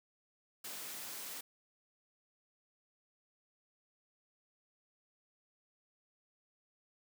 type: high-pass noise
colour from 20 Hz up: white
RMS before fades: -45 dBFS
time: 0.64-1.41 s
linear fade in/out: 5 ms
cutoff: 170 Hz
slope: 12 dB/octave
effects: none